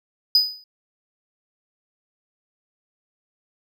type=tone with exponential decay; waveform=triangle; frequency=4978 Hz; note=D#8; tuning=in tune; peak=-9 dBFS; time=0.35-0.64 s; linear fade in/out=2 ms; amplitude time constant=63 ms; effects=none